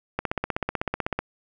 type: click train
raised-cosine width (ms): 0.5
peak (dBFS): -10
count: 17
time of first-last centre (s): 0.19-1.19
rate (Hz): 16
effects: none